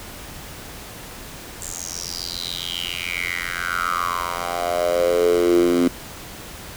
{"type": "tone with high-pass filter sweep", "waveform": "10% pulse", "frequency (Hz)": 87.31, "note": "F2", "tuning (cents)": 0, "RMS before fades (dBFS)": -22, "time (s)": [1.61, 5.88], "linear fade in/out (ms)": 5, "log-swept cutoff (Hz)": [7600, 270], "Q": 6.9, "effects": ["pink hiss -37 dBFS RMS until 6.76 s"]}